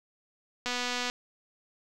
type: click train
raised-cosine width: 0.2 ms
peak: -15 dBFS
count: 109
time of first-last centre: 0.66-1.099 s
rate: 246 Hz
effects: none